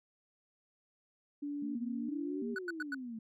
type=tone with vibrato; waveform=sine; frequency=260.4 Hz; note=C4; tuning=8 cents flat; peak=-36 dBFS; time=1.42-2.55 s; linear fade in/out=10 ms; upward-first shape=square; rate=1.5 Hz; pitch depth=180 cents each way
type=exponential two-way sweep; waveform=sine; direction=up then down; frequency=217.2 to 411.1 to 217.2 Hz; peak=-40 dBFS; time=1.62-3.19 s; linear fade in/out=5 ms; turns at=2.5 s
type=tone bursts; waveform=triangle; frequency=1480 Hz; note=F#6; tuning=in tune; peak=-33 dBFS; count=4; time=2.56-2.946 s; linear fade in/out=2 ms; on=26 ms; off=94 ms
effects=none